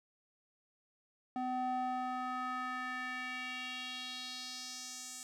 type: tone with band-pass filter sweep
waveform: square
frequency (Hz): 253.3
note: B3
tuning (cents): +44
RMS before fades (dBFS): -40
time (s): 1.36-5.23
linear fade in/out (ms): 0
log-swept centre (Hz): 600 to 7700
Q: 2.5
effects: none